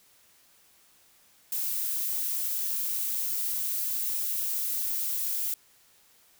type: noise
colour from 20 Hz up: violet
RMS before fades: -30 dBFS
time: 1.52-5.54 s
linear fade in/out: 2 ms
effects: white hiss -61 dBFS RMS until 6.39 s